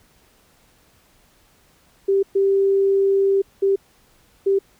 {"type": "tone bursts at uneven times", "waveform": "sine", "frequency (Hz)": 392, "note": "G4", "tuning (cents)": 0, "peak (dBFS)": -14, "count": 4, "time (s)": [[2.08, 2.23], [2.35, 3.42], [3.62, 3.76], [4.46, 4.59]], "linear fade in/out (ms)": 10, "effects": ["pink hiss -57 dBFS RMS until 4.79 s"]}